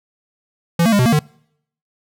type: tone with pitch steps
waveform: square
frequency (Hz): 169.1 / 227.3 / 203.2 / 125.8 / 231.6 / 151.1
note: E3 / A#3 / G#3 / B2 / A#3 / D3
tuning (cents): +44 / -43 / -38 / +32 / -11 / +50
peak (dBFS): -12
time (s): 0.79-1.192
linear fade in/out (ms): 5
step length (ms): 67
effects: noise-tail reverb RT60 0.7 s tail -26 dB re dry